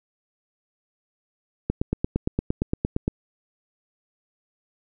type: click train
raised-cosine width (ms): 3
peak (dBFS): -9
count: 13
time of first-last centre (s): 1.7-3.079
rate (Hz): 8.7
effects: none